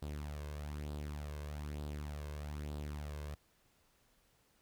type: tone with flanger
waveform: sawtooth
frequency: 74 Hz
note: D2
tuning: 14 cents sharp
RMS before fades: -43 dBFS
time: 0.02-3.35 s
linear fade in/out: 5 ms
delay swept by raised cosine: 0.23 to 1.93 ms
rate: 1.1 Hz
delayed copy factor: +0.55
effects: pink hiss -72 dBFS RMS until 4.61 s